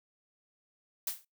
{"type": "noise with exponential decay", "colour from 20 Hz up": "blue", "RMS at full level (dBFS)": -29, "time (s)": [1.07, 1.25], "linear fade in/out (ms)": 5, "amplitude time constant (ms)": 38, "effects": ["noise-tail reverb RT60 0.2 s tail -24 dB re dry"]}